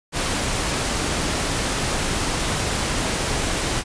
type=noise; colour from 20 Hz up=pink; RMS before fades=-23 dBFS; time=0.12-3.84 s; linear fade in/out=50 ms; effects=resampled to 22050 Hz